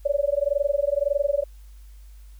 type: tone with amplitude modulation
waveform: sine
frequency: 570 Hz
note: C#5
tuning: 48 cents sharp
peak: -16 dBFS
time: 0.05-1.44 s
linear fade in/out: 10 ms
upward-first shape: sine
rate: 21.8 Hz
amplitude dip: 100%
effects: added 50 Hz sine -42 dBFS peak until 2.39 s + white hiss -61 dBFS RMS until 2.39 s